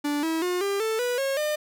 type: tone with pitch steps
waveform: 45% pulse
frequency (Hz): 291.7 / 323.7 / 359.1 / 398.5 / 442.1 / 490.6 / 544.3 / 604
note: D4 / E4 / F4 / G4 / A4 / B4 / C#5 / D5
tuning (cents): -12 / -31 / +48 / +28 / +8 / -12 / -32 / +48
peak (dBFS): -24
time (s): 0.04-1.56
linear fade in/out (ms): 10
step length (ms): 190
effects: none